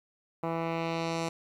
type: tone with low-pass filter sweep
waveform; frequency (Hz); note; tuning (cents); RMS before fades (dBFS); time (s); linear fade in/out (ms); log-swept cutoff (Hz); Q
10% pulse; 165.3; E3; +5; -32; 0.43-1.29; 5; 1300 to 7800; 1.1
effects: 10-bit